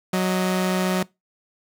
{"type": "tone pair together", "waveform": "sawtooth", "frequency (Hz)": [185, 622.8], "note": ["F#3", "D#5"], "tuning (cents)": [0, 2], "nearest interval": "octave + major sixth", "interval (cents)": 2102, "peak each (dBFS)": [-16, -25], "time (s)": [0.13, 1.03], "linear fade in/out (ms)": 5, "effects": ["noise-tail reverb RT60 0.2 s tail -22 dB re dry"]}